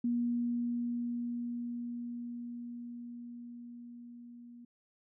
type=tone with level ramp; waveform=sine; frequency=239.2 Hz; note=A#3; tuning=45 cents sharp; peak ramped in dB=-28 to -49 dBFS; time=0.04-4.65 s; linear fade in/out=5 ms; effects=none